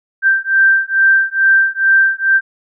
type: beating tone pair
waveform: sine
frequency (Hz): 1568 / 1570.3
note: G6 / G6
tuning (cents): 0 / +3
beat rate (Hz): 2.3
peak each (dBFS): -12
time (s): 0.22-2.41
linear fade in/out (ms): 50
effects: none